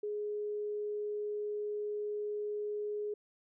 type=tone; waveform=sine; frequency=417.6 Hz; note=G#4; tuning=10 cents sharp; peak=-34 dBFS; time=0.03-3.14 s; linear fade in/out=5 ms; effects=none